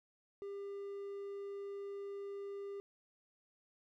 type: tone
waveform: triangle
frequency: 399.6 Hz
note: G4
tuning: 33 cents sharp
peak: -40 dBFS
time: 0.42-2.8 s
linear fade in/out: 0 ms
effects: none